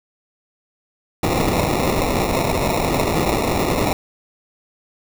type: noise with sample-and-hold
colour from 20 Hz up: white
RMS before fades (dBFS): -19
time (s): 1.23-3.93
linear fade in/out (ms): 2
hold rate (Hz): 1575
effects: none